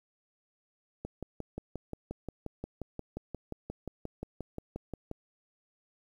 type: click train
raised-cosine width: 2 ms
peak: -24 dBFS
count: 24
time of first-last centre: 1.05-5.114 s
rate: 5.66 Hz
effects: 10-bit